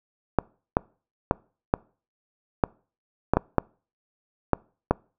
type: clicks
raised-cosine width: 1 ms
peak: -4 dBFS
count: 10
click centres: 0.387 / 0.769 / 1.311 / 1.739 / 2.638 / 3.336 / 3.37 / 3.583 / 4.533 / 4.91 s
effects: noise-tail reverb RT60 0.4 s tail -26 dB re dry